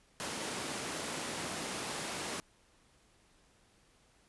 pink high-pass noise, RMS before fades -39 dBFS, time 0.2-2.4 s, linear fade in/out 0 ms, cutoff 190 Hz, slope 12 dB/octave, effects pink hiss -67 dBFS RMS until 4.28 s + resampled to 24000 Hz

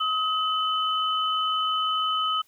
sine tone pair together, 1269 / 3023 Hz, D#6 / F#7, +34 / +36 cents, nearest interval octave + minor third, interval 1502 cents, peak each -24 / -27 dBFS, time 0-2.42 s, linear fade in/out 10 ms, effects white hiss -63 dBFS RMS until 2.47 s

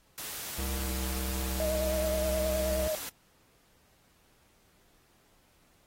white noise, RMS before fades -39 dBFS, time 0.18-3.09 s, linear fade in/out 0 ms
square tone with pitch glide, 66.7 to 65.18 Hz, C2 to C2, +34 to -6 cents, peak -33 dBFS, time 0.58-2.88 s, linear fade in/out 5 ms, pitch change -40 cents, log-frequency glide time 0.81-0.91 s
sine tone with vibrato, 622.3 Hz, D#5, in tune, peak -29 dBFS, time 1.6-2.95 s, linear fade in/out 0 ms, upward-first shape sine, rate 9.5 Hz, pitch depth 32 cents each way
effects pink hiss -66 dBFS RMS until 5.86 s + AAC 48 kbps

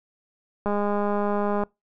click train, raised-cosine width 1 ms, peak -13 dBFS, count 201, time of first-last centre 0.66-1.636 s, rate 205 Hz, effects noise-tail reverb RT60 0.2 s tail -25 dB re dry

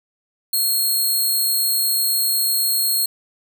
5% pulse tone, 4258 Hz, C8, 30 cents sharp, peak -10 dBFS, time 0.53-3.06 s, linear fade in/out 5 ms, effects none

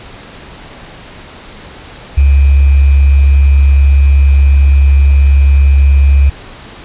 sine tone with sample-and-hold, 69.3 Hz, C#2, in tune, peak -3 dBFS, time 2.17-6.3 s, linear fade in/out 10 ms, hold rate 2450 Hz, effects pink hiss -32 dBFS RMS until 6.84 s + resampled to 8000 Hz

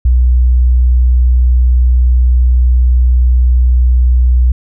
sine tone, 61.74 Hz, B1, in tune, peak -5 dBFS, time 0.05-4.52 s, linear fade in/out 5 ms, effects none

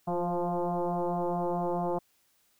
sine tone with frequency modulation, 172.7 Hz, F3, 19 cents flat, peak -27 dBFS, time 0.07-1.99 s, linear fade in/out 10 ms, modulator 175 Hz, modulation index 4.4, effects white hiss -69 dBFS RMS until 2.59 s

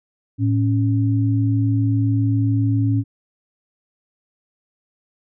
sine tone pair together, 110 / 277.4 Hz, A2 / C#4, 0 / +1 cents, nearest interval octave + major third, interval 1601 cents, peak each -16 / -21 dBFS, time 0.38-3.04 s, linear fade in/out 50 ms, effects none

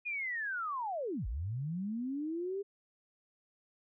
sine linear two-way sweep, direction down then up, 2482 to 46.25 to 406.4 Hz, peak -34 dBFS, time 0.05-2.63 s, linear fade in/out 20 ms, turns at 1.27 s, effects none

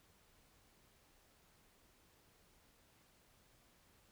silence, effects pink hiss -70 dBFS RMS until 4.11 s

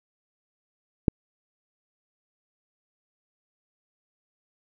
click, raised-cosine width 3 ms, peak -5 dBFS, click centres 1.082 s, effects none

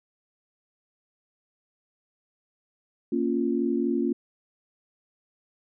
sine chord, Bb minor, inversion none, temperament equal, 233.1 / 277.2 / 349.2 Hz, Bb3 / Db4 / F4, 0 / 0 / 0 cents, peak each -27 dBFS, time 3.12-4.13 s, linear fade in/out 5 ms, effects none

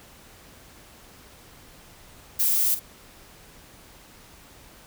violet noise with echo, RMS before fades -22 dBFS, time 2.39-2.75 s, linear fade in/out 10 ms, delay 47 ms, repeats 1, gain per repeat -12 dB, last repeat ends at 2.797 s, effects pink hiss -50 dBFS RMS until 4.86 s

